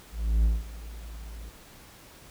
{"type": "tone with ADSR envelope", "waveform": "triangle", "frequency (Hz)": 55.3, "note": "A1", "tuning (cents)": 9, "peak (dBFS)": -16, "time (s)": [0.11, 1.5], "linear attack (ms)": 330, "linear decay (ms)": 190, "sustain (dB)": -20, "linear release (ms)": 13, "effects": ["pink hiss -51 dBFS RMS until 2.3 s"]}